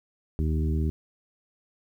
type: harmonic tone with a mistuned harmonic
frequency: 77.78 Hz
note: D#2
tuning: in tune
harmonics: 1 / 2 / 3 / 4 / 5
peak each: -24 / -30 / -34 / -36 / -38 dBFS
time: 0.39-0.9 s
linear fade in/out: 0 ms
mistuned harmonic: 1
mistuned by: -45 cents
effects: 10-bit